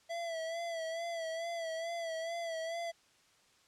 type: tone with vibrato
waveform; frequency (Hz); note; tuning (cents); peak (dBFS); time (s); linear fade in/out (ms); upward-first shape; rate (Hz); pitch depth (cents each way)
square; 664; E5; +12; -37; 0.09-2.92; 20; sine; 2.3; 50
effects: white hiss -67 dBFS RMS until 3.67 s + low-pass 7000 Hz 12 dB/octave